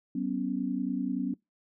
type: chord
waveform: sine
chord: F# suspended fourth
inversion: none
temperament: equal with one note detuned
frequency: 189.87 / 246.9 / 277.2 Hz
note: F#3 / B3 / C#4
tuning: +45 / 0 / 0 cents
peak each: -34 / -32 / -32 dBFS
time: 0.15-1.34 s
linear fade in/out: 5 ms
effects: noise-tail reverb RT60 0.2 s tail -24 dB re dry